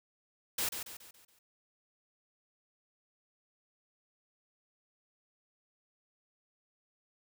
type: noise with echo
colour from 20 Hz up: white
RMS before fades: -33 dBFS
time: 0.58-0.69 s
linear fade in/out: 5 ms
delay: 140 ms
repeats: 5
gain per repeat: -7 dB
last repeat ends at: 1.39 s
effects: none